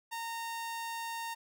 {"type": "tone", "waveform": "sawtooth", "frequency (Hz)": 920, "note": "A#5", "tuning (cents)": -23, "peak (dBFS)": -33, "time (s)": [0.11, 1.35], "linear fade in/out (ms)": 20, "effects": []}